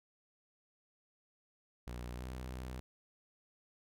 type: tone with pitch glide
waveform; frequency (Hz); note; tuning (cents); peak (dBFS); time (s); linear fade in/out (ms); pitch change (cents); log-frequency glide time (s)
sawtooth; 60.7 to 63.17; B1 to B1; -29 to +40; -38; 1.87-2.8; 0; +69; 2.15-2.23
effects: none